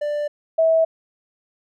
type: tone pair in turn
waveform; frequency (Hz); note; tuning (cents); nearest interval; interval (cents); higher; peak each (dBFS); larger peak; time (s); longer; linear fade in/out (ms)
triangle / sine; 590 / 649.1; D5 / E5; +8 / -27; major second; 165; second; -19 / -13; second; 0.01-0.28 / 0.58-0.85; neither; 10
effects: none